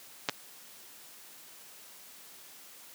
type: clicks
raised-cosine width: 0.2 ms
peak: -10 / -13 dBFS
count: 2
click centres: 0.288 / 0.295 s
effects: white hiss -52 dBFS RMS until 2.94 s + high-pass 150 Hz 12 dB/octave